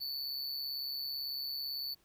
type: tone with amplitude modulation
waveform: square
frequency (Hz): 4477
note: C#8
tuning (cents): +16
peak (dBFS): -34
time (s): 0-1.95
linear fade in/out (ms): 20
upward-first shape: sine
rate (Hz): 138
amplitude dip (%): 65
effects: pink hiss -70 dBFS RMS until 2.04 s